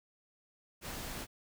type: noise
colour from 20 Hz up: pink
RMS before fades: -42 dBFS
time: 0.81-1.27 s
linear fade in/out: 50 ms
effects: none